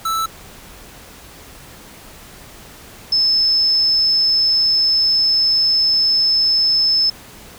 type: tone pair in turn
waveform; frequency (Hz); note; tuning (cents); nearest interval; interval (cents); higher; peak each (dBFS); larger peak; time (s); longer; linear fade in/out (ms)
square / sine; 1318.5 / 5239; E6 / E8; 0 / -12; 2 octaves; 2388; second; -18 / -12; second; 0.05-0.26 / 3.12-7.1; second; 5
effects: pink hiss -40 dBFS RMS until 7.58 s